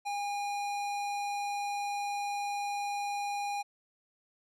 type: tone with hard clipping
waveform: sine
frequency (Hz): 813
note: G#5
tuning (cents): -37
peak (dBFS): -34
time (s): 0.05-3.63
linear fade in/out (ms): 20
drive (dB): 17
effects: none